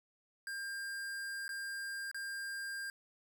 square tone with dropouts, 1600 Hz, G6, 35 cents sharp, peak -40 dBFS, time 0.47-2.9 s, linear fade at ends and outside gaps 1 ms, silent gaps 1.48-1.491 / 2.114-2.145 s, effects none

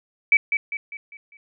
sine tone with echo, 2296 Hz, D7, 40 cents flat, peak -11 dBFS, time 0.32-0.37 s, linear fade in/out 2 ms, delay 200 ms, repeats 5, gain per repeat -7 dB, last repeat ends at 1.37 s, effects none

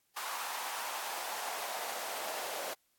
pink noise with high-pass filter sweep, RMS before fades -39 dBFS, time 0.16-2.74 s, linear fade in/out 10 ms, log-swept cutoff 1000 to 610 Hz, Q 2.6, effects white hiss -75 dBFS RMS until 2.98 s + AAC 64 kbps

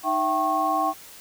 sine tone cluster, 310.6 / 670 / 770 / 1091 Hz, D#4 / E5 / G5 / C#6, -3 / +28 / -31 / -28 cents, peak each -30 / -29 / -24 / -24 dBFS, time 0.03-0.94 s, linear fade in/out 50 ms, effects white hiss -45 dBFS RMS until 1.2 s

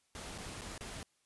pink noise with dropouts, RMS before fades -45 dBFS, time 0.15-1.03 s, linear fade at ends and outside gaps 1 ms, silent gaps 0.38-0.384 / 0.611-0.617 / 0.779-0.808 s, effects white hiss -75 dBFS RMS until 1.25 s + resampled to 24000 Hz

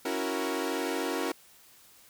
sawtooth chord, F# dominant seventh, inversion second, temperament equal, 277.2 / 329.6 / 370 / 466.2 Hz, C#4 / E4 / F#4 / A#4, 0 / 0 / 0 / 0 cents, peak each -31 dBFS, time 0.05-1.32 s, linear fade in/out 5 ms, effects white hiss -57 dBFS RMS until 2.09 s

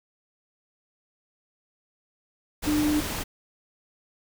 sine tone in noise, 300 Hz, D4, 37 cents sharp, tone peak -21 dBFS, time 2.66-3.01 s, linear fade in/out 20 ms, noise pink, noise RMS -31 dBFS, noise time 2.62-3.24 s, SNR +7 dB, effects none

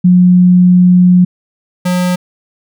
sine / square tone pair in turn, 180 / 180 Hz, F#3 / F#3, -47 / -47 cents, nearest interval unison, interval 0 cents, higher neither, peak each -3 / -11 dBFS, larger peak first, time 0.04-1.25 / 1.85-2.16 s, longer first, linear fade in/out 10 ms, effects none

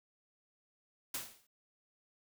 white noise with exponential decay, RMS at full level -36 dBFS, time 1.14-1.47 s, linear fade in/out 5 ms, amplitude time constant 71 ms, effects none

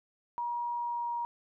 sine tone with pitch glide, 954 to 948 Hz, A#5 to A#5, +40 to +29 cents, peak -31 dBFS, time 0.38-1.25 s, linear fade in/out 0 ms, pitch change -11 cents, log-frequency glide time 0.76-1.09 s, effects none

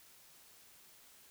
silence, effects white hiss -61 dBFS RMS until 1.3 s

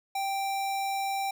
square tone, 784 Hz, G5, in tune, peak -29 dBFS, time 0.15-1.31 s, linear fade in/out 5 ms, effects none

